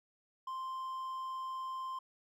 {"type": "tone", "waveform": "triangle", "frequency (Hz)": 1046, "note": "C6", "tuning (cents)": -1, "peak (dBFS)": -36, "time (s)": [0.47, 1.99], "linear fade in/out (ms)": 5, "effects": []}